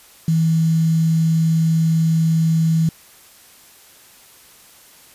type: tone with quantisation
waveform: sine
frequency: 162 Hz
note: E3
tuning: 30 cents flat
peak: -13 dBFS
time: 0.28-2.89 s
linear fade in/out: 2 ms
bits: 6
effects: white hiss -47 dBFS RMS until 5.14 s + resampled to 32000 Hz